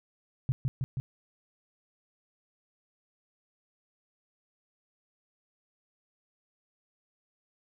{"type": "tone with echo", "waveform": "sine", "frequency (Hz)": 130.3, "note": "C3", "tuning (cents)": -7, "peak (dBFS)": -23, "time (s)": [0.49, 0.52], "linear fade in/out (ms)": 0, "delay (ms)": 160, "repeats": 3, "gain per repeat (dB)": -2, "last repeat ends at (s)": 1, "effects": []}